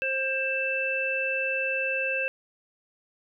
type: harmonic tone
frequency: 530 Hz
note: C5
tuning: 22 cents sharp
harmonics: 1 / 3 / 5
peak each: -31 / -32 / -27 dBFS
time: 0.02-2.28 s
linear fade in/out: 0 ms
effects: none